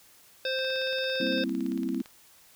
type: harmonic tone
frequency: 523.3 Hz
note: C5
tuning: in tune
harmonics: 1 / 3 / 5 / 7 / 9 / 10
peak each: -30 / -34 / -37 / -34 / -42 / -40 dBFS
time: 0.45-1.44 s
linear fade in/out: 2 ms
type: click train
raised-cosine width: 0.2 ms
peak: -29 dBFS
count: 27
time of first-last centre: 0.59-2.059 s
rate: 17.7 Hz
type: chord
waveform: sine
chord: C dominant seventh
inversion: second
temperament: equal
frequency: 196 / 233.1 / 261.6 / 329.6 Hz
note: G3 / Bb3 / C4 / E4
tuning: 0 / 0 / 0 / 0 cents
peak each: -35 / -34 / -31 / -33 dBFS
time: 1.2-2.02 s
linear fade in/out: 5 ms
effects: white hiss -57 dBFS RMS until 2.55 s